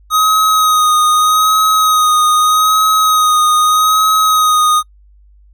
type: tone with vibrato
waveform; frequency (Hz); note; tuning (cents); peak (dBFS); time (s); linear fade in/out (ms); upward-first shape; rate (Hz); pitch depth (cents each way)
square; 1255; D#6; +15; -9; 0.1-4.83; 50; sine; 0.81; 26
effects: noise-tail reverb RT60 0.1 s tail -26 dB re dry + added 50 Hz sine -42 dBFS peak until 5.53 s